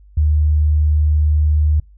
sine tone, 75.8 Hz, D#2, 45 cents flat, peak -11 dBFS, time 0.17-1.8 s, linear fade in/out 5 ms, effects noise-tail reverb RT60 0.2 s tail -25 dB re dry + added 50 Hz sine -42 dBFS peak until 1.97 s

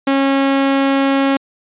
sawtooth tone, 273.3 Hz, C#4, 24 cents flat, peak -8 dBFS, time 0.07-1.37 s, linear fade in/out 5 ms, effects resampled to 8000 Hz

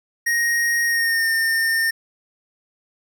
square tone with pitch glide, 1872 to 1814.5 Hz, A#6 to A#6, +7 to -47 cents, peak -18 dBFS, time 0.26-1.91 s, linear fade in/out 10 ms, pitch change -54 cents, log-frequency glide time 0.85-1.29 s, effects none

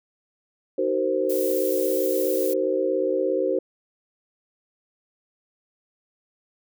sine chord, C half-diminished seventh, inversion first, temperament equal with one note detuned, 311.1 / 378.9 / 466.2 / 523.3 Hz, Eb4 / Gb4 / Bb4 / C5, 0 / +41 / 0 / 0 cents, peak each -29 / -25 / -28 / -24 dBFS, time 0.78-3.59 s, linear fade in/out 5 ms
violet noise, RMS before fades -32 dBFS, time 1.29-2.54 s, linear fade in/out 10 ms
effects none

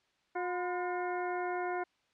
harmonic tone with a mistuned harmonic, 358.9 Hz, F4, 47 cents sharp, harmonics 1 / 2 / 3 / 4 / 5 / 6, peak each -36 / -36 / -43 / -42 / -48 / -47 dBFS, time 0.35-1.84 s, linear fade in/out 10 ms, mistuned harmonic 3, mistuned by -90 cents, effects white hiss -73 dBFS RMS until 2.13 s + low-pass 4000 Hz 12 dB/octave

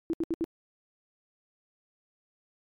sine tone bursts, 330 Hz, E4, 2 cents sharp, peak -25 dBFS, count 4, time 0.1-0.442 s, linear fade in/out 0 ms, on 33 ms, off 70 ms, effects MP3 96 kbps

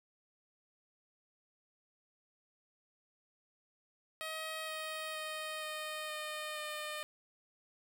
10% pulse tone with pitch steps, 633 / 627.5 / 622.1 / 616.8 / 611.4 / 606.2 Hz, D#5 / D#5 / D#5 / D#5 / D#5 / D#5, +30 / +15 / 0 / -15 / -30 / -45 cents, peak -31 dBFS, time 4.21-7.03 s, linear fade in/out 0 ms, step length 470 ms, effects none

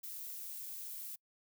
violet noise, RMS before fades -45 dBFS, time 0.03-1.16 s, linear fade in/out 10 ms, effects noise-tail reverb RT60 0.1 s tail -26 dB re dry

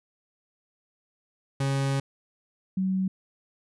40% pulse / sine tone pair in turn, 137 / 188.89 Hz, C#3 / F#3, -20 / +36 cents, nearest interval tritone, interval 556 cents, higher second, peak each -23 dBFS, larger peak neither, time 1.6-2 / 2.77-3.08 s, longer first, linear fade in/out 5 ms, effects resampled to 24000 Hz

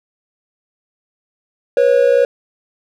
triangle tone pair together, 485.6 / 547.8 Hz, B4 / C#5, -29 / -21 cents, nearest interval major second, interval 208 cents, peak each -10 dBFS, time 1.77-2.25 s, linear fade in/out 2 ms, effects none

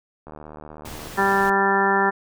click train, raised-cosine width 1 ms, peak -25 dBFS, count 62, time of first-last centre 0.27-1.072 s, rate 76.1 Hz
pink noise, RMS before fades -37 dBFS, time 0.85-1.5 s, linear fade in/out 5 ms
harmonic tone, 196.4 Hz, G3, 4 cents sharp, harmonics 1 / 2 / 3 / 4 / 5 / 6 / 7 / 8 / 9, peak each -27 / -23 / -34 / -23 / -23 / -32 / -25 / -32 / -23 dBFS, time 1.17-2.11 s, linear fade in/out 20 ms
effects none

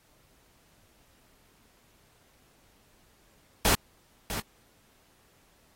pink noise with echo, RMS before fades -23 dBFS, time 3.65-3.75 s, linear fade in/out 0 ms, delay 650 ms, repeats 1, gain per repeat -11 dB, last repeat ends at 4.4 s, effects pink hiss -64 dBFS RMS until 5.75 s + AAC 48 kbps

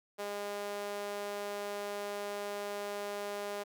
sawtooth tone with high-pass filter, 203.9 Hz, G#3, 32 cents flat, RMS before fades -39 dBFS, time 0.18-3.64 s, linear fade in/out 20 ms, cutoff 510 Hz, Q 2.1, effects none

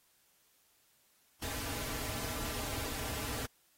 pink noise with comb filter, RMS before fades -39 dBFS, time 1.42-3.46 s, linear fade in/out 5 ms, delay 5.5 ms, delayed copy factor -0.9, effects white hiss -70 dBFS RMS until 3.77 s + AAC 48 kbps

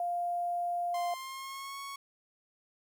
sine tone, 700 Hz, F5, 4 cents sharp, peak -30 dBFS, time 0-1.14 s, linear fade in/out 2 ms
sawtooth tone with pitch glide, 1046.5 to 1107.4 Hz, C6 to C#6, 0 to -2 cents, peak -36 dBFS, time 0.94-1.96 s, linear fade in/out 5 ms, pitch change +98 cents, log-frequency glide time 1.11-1.79 s
effects 10-bit

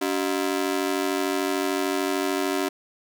sawtooth ring-modulated tone, 332.8 Hz, E4, 17 cents sharp, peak -16 dBFS, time 0.01-2.69 s, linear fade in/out 10 ms, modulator 46.7 Hz, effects none

